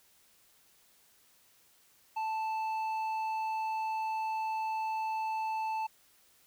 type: tone with low-pass filter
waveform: square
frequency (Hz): 880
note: A5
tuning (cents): 0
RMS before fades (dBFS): -34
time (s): 2.16-5.87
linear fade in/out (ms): 10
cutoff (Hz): 2300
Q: 0.74
effects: white hiss -65 dBFS RMS until 6.46 s